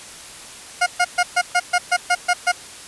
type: tone bursts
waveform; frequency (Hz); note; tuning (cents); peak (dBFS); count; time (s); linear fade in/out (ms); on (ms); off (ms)
20% pulse; 714; F5; +38; -9; 10; 0.81-2.52; 10; 54; 130
effects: white hiss -38 dBFS RMS until 2.87 s + resampled to 24000 Hz